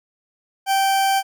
40% pulse tone, 779 Hz, G5, 11 cents flat, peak -15 dBFS, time 0.66-1.23 s, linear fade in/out 50 ms, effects none

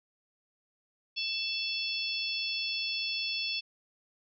harmonic tone with a mistuned harmonic, 885 Hz, A5, 10 cents sharp, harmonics 3 / 4 / 5 / 6, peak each -35 / -36 / -37 / -38 dBFS, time 1.16-3.61 s, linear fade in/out 20 ms, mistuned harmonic 4, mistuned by -68 cents, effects none

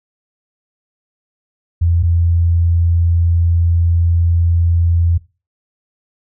sine tone pair in turn, 84.9 / 84.9 Hz, F2 / F2, -48 / -48 cents, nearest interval unison, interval 0 cents, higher neither, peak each -10 dBFS, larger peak neither, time 1.81-2.03 / 2.03-5.18 s, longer second, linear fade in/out 10 ms, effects noise-tail reverb RT60 0.3 s tail -20 dB re dry

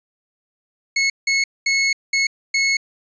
sawtooth tone bursts at uneven times, 2187 Hz, C#7, 24 cents flat, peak -12 dBFS, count 5, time 0.96-1.1 / 1.27-1.44 / 1.66-1.93 / 2.13-2.27 / 2.54-2.77 s, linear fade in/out 5 ms, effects resampled to 16000 Hz

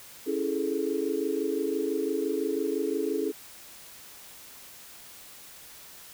sine chord, A major seventh, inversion first, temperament equal with one note detuned, 277.2 / 329.6 / 414.1 / 440 Hz, C#4 / E4 / G#4 / A4, 0 / 0 / -5 / 0 cents, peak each -33 / -32 / -30 / -32 dBFS, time 0.26-3.32 s, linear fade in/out 20 ms, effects white hiss -48 dBFS RMS until 6.13 s

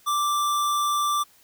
square tone, 1174.7 Hz, D6, in tune, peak -22 dBFS, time 0.06-1.24 s, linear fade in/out 20 ms, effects white hiss -57 dBFS RMS until 1.43 s

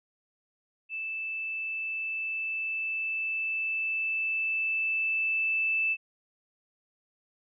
sine tone with level ramp, 2637 Hz, E7, in tune, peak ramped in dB -32 to -24 dBFS, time 0.89-5.97 s, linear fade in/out 50 ms, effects none

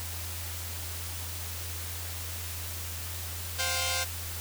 5% pulse chord, C suspended fourth, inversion none, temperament equal with one note detuned, 523.3 / 709.8 / 784 Hz, C5 / F5 / G5, 0 / +28 / 0 cents, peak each -20 / -21 / -23 dBFS, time 3.58-4.05 s, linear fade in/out 20 ms, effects added 85 Hz sine -38 dBFS peak until 4.4 s + white hiss -39 dBFS RMS until 4.4 s

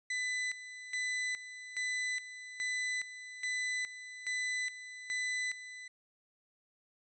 40% pulse tone with tremolo, 2000 Hz, B6, 21 cents sharp, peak -32 dBFS, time 0.1-5.88 s, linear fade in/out 5 ms, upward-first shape square, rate 1.2 Hz, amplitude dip 75%, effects resampled to 22050 Hz

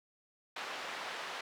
pink band-pass noise, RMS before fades -42 dBFS, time 0.56-1.41 s, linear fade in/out 5 ms, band 670 to 3500 Hz, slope 12 dB/octave, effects none

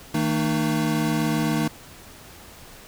square tone cluster, 158.2 / 225.8 / 304.8 Hz, D#3 / A3 / D#4, +29 / +45 / -36 cents, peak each -26 dBFS, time 0.14-1.68 s, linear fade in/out 5 ms, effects pink hiss -45 dBFS RMS until 2.87 s

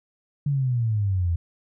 sine exponential sweep, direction down, 146.83 to 82.41 Hz, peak -20 dBFS, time 0.46-1.36 s, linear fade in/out 5 ms, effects none

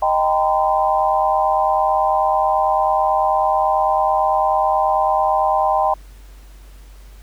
sine chord, C minor seventh, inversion first, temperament equal with one note detuned, 622.3 / 784 / 932.3 / 1021.4 Hz, Eb5 / G5 / Bb5 / C6, 0 / 0 / 0 / -42 cents, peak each -20 / -17 / -23 / -20 dBFS, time 0.02-5.94 s, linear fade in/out 5 ms, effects added 48 Hz sine -38 dBFS peak until 7.22 s + pink hiss -51 dBFS RMS until 7.22 s

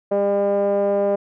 5% pulse tone with low-pass filter, 200.9 Hz, G3, 43 cents sharp, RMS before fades -19 dBFS, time 0.11-1.16 s, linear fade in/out 10 ms, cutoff 540 Hz, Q 6.7, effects none

